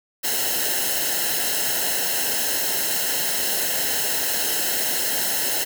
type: noise with comb filter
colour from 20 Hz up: white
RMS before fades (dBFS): -23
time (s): 0.23-5.65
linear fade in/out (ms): 20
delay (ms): 0.85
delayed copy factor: -0.8
effects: none